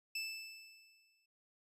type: tone with exponential decay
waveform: 25% pulse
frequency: 2637 Hz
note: E7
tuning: in tune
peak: -33 dBFS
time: 0.15-1.26 s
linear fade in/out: 5 ms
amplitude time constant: 240 ms
effects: noise-tail reverb RT60 0.1 s tail -26 dB re dry + resampled to 32000 Hz